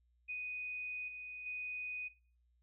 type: tone with level steps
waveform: sine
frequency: 2489 Hz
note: D#7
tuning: in tune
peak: -39 / -44 / -39 dBFS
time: 0.28-2.09 s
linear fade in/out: 20 ms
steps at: 1.08 / 1.46 s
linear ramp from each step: 2 ms
effects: noise-tail reverb RT60 0.4 s tail -17 dB re dry + added 60 Hz sine -70 dBFS peak until 2.62 s